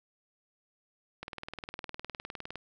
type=click train; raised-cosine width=0.3 ms; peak=-23 dBFS; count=27; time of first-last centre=1.23-2.557 s; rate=19.6 Hz; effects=none